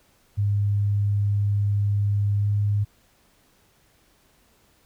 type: tone with pitch glide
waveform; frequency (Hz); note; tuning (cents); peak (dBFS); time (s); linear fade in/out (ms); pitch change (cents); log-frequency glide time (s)
sine; 101.9 to 102.79; G#2 to G#2; -32 to -17; -19; 0.37-2.85; 20; +15; 2.4-2.47
effects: pink hiss -61 dBFS RMS until 4.85 s